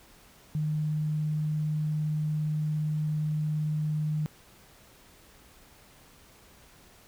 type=tone; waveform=sine; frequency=152.9 Hz; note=D#3; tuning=30 cents flat; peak=-26 dBFS; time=0.55-4.26 s; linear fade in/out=0 ms; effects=pink hiss -56 dBFS RMS until 7.07 s